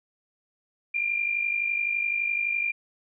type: tone with amplitude modulation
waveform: sine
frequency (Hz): 2391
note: D7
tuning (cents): +30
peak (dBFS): -21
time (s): 0.94-2.72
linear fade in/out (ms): 10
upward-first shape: sine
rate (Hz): 51.8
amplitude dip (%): 65
effects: none